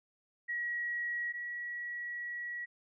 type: tone pair in turn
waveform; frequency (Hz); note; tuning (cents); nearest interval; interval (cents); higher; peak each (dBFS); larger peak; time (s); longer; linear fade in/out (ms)
sine; 1912 / 1924.2; A#6 / B6; +43 / -46; unison; 11; second; -33 / -37; first; 0.48-1.33 / 1.33-2.66; second; 20
effects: none